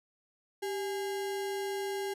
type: tone with sample-and-hold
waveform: sine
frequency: 392 Hz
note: G4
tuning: in tune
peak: -32 dBFS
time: 0.62-2.14 s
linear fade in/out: 10 ms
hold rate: 1225 Hz
effects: resampled to 32000 Hz